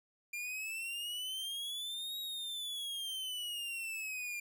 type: exponential two-way sweep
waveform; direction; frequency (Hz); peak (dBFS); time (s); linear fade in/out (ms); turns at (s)
45% pulse; up then down; 2388 to 3822 to 2388; -38; 0.33-4.4; 5; 2.19
effects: none